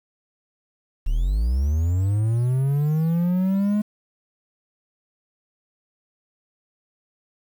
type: linear sweep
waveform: triangle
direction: up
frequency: 32.7 to 212.1 Hz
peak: -16 dBFS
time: 1.06-3.82 s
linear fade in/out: 10 ms
effects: 8-bit